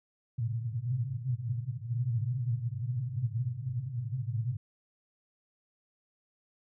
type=band-pass noise; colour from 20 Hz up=white; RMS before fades=-33 dBFS; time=0.38-4.57 s; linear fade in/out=10 ms; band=110 to 130 Hz; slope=96 dB/octave; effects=none